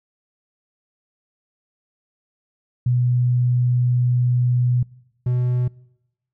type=tone pair in turn; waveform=sine / triangle; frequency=123.47 / 124 Hz; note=B2 / B2; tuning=0 / +7 cents; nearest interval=unison; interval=7 cents; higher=second; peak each=-15 dBFS; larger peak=neither; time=2.86-4.83 / 5.26-5.68 s; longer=first; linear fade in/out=5 ms; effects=noise-tail reverb RT60 0.9 s tail -24 dB re dry